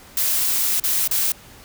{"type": "noise with dropouts", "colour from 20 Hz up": "blue", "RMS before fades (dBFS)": -20, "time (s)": [0.17, 1.32], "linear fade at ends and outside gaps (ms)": 2, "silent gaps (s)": [[0.799, 0.838], [1.076, 1.111]], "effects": ["pink hiss -45 dBFS RMS until 1.64 s"]}